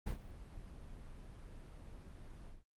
brown noise with ADSR envelope, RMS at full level -35 dBFS, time 0.06-2.64 s, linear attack 13 ms, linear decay 96 ms, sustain -16 dB, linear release 170 ms, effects Opus 32 kbps

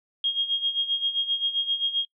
sine tone with tremolo, 3253 Hz, G#7, 37 cents flat, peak -20 dBFS, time 0.24-2.05 s, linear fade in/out 2 ms, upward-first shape sine, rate 7.6 Hz, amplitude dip 75%, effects noise-tail reverb RT60 0.1 s tail -24 dB re dry

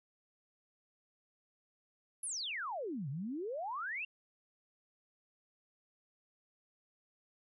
sine exponential two-way sweep, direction down then up, 11300 to 127.7 to 2805 Hz, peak -37 dBFS, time 2.23-4.05 s, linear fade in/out 5 ms, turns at 3.09 s, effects none

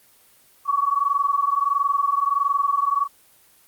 sine tone pair together, 1117 / 1138.5 Hz, C#6 / C#6, +13 / +46 cents, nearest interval unison, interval 33 cents, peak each -21 dBFS, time 0.65-3.08 s, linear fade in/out 50 ms, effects white hiss -55 dBFS RMS until 3.67 s + Opus 24 kbps

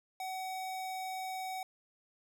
square tone, 753 Hz, F#5, 30 cents sharp, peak -38 dBFS, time 0.2-1.63 s, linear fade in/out 2 ms, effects none

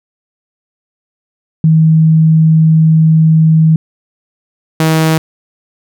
sine / sawtooth tone pair in turn, 159.4 / 159.4 Hz, D#3 / D#3, +42 / +42 cents, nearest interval unison, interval 0 cents, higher neither, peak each -4 dBFS, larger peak neither, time 1.64-3.76 / 4.8-5.18 s, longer first, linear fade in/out 2 ms, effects none

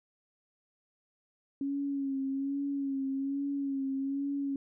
sine tone with vibrato, 275.3 Hz, C#4, 12 cents flat, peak -30 dBFS, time 1.61-4.56 s, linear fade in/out 2 ms, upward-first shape sine, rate 1.2 Hz, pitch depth 39 cents each way, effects none

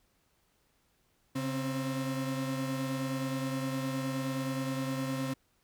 35% pulse tone pair together, 136.5 / 263.4 Hz, C#3 / C4, -26 / +12 cents, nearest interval major seventh, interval 1138 cents, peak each -34 / -32 dBFS, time 1.35-5.34 s, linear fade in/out 10 ms, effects pink hiss -72 dBFS RMS until 5.63 s

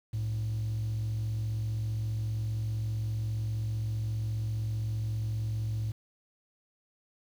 triangle tone pair together, 64.4 / 109.31 Hz, C2 / A2, -27 / -11 cents, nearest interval major sixth, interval 916 cents, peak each -37 / -26 dBFS, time 0.13-5.92 s, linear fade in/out 10 ms, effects tanh soft clip ceiling -26 dBFS + 9-bit

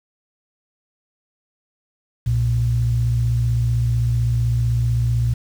sine tone pair together, 61.74 / 117.46 Hz, B1 / A#2, 0 / +14 cents, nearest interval major seventh, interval 1114 cents, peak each -22 / -16 dBFS, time 2.26-5.34 s, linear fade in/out 10 ms, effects tanh soft clip ceiling -8 dBFS + 7-bit

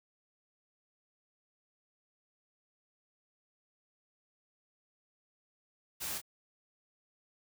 white noise with echo, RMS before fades -39 dBFS, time 6-6.19 s, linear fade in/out 20 ms, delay 27 ms, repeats 1, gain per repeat -5 dB, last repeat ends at 6.217 s, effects none

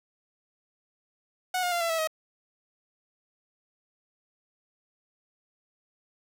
sawtooth tone with pitch steps, 735 / 713.3 / 692.1 / 671.7 / 651.8 / 632.5 Hz, F#5 / F5 / F5 / E5 / E5 / D#5, -12 / +36 / -16 / +32 / -20 / +28 cents, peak -22 dBFS, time 1.54-2.074 s, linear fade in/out 5 ms, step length 89 ms, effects none

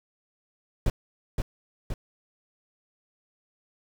brown noise with echo, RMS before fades -22 dBFS, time 0.86-0.9 s, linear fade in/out 2 ms, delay 520 ms, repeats 2, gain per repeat -4 dB, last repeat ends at 1.94 s, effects none

